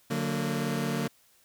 sawtooth chord, D augmented, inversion none, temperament just, 146.83 / 183.54 / 229.4 Hz, D3 / F#3 / A#3, 0 / -14 / -28 cents, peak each -28 / -30 / -27 dBFS, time 0.1-1.08 s, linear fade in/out 10 ms, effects white hiss -63 dBFS RMS until 1.44 s

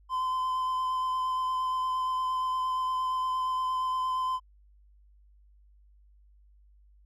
triangle tone with vibrato, 1027 Hz, C6, 33 cents flat, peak -25 dBFS, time 0.09-4.4 s, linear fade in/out 50 ms, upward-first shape sine, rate 8.6 Hz, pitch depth 12 cents each way, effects added 50 Hz sine -56 dBFS peak until 7.05 s

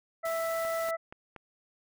harmonic tone, 659.3 Hz, E5, in tune, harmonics 1 / 2 / 3, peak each -30 / -36 / -40 dBFS, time 0.23-0.97 s, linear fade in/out 20 ms
white noise, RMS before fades -44 dBFS, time 0.25-0.91 s, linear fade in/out 5 ms
click train, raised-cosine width 0.5 ms, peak -29 dBFS, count 4, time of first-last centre 0.65-1.363 s, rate 4.21 Hz
effects none

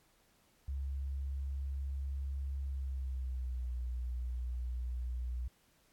sine tone with pitch glide, 68.3 to 61.2 Hz, C#2 to B1, -25 to -15 cents, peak -35 dBFS, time 0.68-5.48 s, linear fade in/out 5 ms, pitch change -190 cents, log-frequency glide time 2.63-3.72 s, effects pink hiss -70 dBFS RMS until 5.92 s + AAC 64 kbps

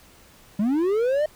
triangle linear sweep, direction up, 193.2 to 622.3 Hz, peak -17 dBFS, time 0.59-1.26 s, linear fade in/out 5 ms, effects pink hiss -52 dBFS RMS until 1.35 s

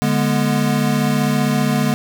square chord, G# diminished, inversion second, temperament equal with one note detuned, 146.83 / 207.7 / 242.8 Hz, D3 / G#3 / B3, 0 / 0 / -29 cents, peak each -20 dBFS, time 0.02-1.94 s, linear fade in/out 0 ms, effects none

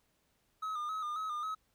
triangle tone with vibrato, 1244.5 Hz, D#6, in tune, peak -33 dBFS, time 0.62-1.55 s, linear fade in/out 10 ms, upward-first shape square, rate 3.7 Hz, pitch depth 49 cents each way, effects pink hiss -75 dBFS RMS until 1.74 s

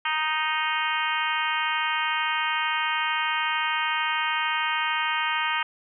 harmonic tone, 311.1 Hz, D#4, in tune, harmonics 3 / 4 / 5 / 6 / 7 / 8 / 9 / 10, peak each -29 / -30 / -31 / -32 / -32 / -33 / -34 / -34 dBFS, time 0.05-5.63 s, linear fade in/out 5 ms, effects none

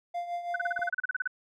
triangle tone with tremolo, 697 Hz, F5, 4 cents flat, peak -27 dBFS, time 0.14-0.9 s, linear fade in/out 10 ms, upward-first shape triangle, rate 6.1 Hz, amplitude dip 70%
sine tone bursts, 1505 Hz, F#6, 29 cents sharp, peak -26 dBFS, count 14, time 0.54-1.276 s, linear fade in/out 5 ms, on 21 ms, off 34 ms
click, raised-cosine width 1 ms, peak -34 dBFS, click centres 0.792 s
effects none

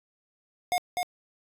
square tone with echo, 718 Hz, F5, 48 cents sharp, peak -24 dBFS, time 0.72-0.78 s, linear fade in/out 0 ms, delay 250 ms, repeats 1, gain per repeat -3 dB, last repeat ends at 1.03 s, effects resampled to 32000 Hz

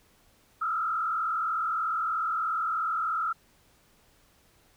sine tone with frequency modulation, 1318.5 Hz, E6, in tune, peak -26 dBFS, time 0.61-3.33 s, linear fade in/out 10 ms, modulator 39.9 Hz, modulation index 1.8, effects pink hiss -63 dBFS RMS until 4.76 s

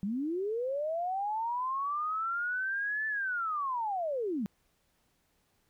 sine linear two-way sweep, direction up then down, 185.5 to 1760 to 185.5 Hz, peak -30 dBFS, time 0.03-4.46 s, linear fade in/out 0 ms, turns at 3.07 s, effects pink hiss -73 dBFS RMS until 5.69 s

